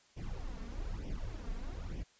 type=noise with flanger; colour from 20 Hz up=brown; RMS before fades=-40 dBFS; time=0.16-2.04 s; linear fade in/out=20 ms; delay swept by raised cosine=0.35 to 4.45 ms; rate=1.1 Hz; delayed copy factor=+0.8; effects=white hiss -66 dBFS RMS until 2.19 s + resampled to 16000 Hz